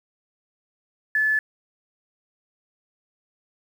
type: tone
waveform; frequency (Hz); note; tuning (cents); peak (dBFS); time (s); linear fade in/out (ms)
sine; 1731; A6; -29; -18; 1.15-1.39; 2
effects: 8-bit